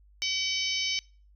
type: harmonic tone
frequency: 760 Hz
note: F#5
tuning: 46 cents sharp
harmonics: 3 / 4 / 5 / 6 / 7 / 8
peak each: -33 / -32 / -37 / -37 / -33 / -37 dBFS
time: 0.22-0.99 s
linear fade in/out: 0 ms
effects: noise-tail reverb RT60 0.4 s tail -25 dB re dry + added 50 Hz sine -55 dBFS peak until 1.35 s